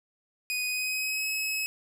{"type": "tone with pitch glide", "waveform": "sawtooth", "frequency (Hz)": [2489, 2568], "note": ["D#7", "E7"], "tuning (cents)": [0, -46], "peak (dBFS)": -25, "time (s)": [0.5, 1.66], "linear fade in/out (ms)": 0, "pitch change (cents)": 54, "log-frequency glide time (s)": [0.66, 1.28], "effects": []}